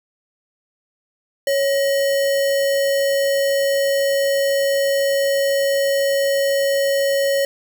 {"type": "tone with sample-and-hold", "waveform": "sine", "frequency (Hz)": 554, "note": "C#5", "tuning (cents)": -1, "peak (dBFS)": -15, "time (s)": [1.47, 7.45], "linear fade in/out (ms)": 2, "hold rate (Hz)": 2450, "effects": []}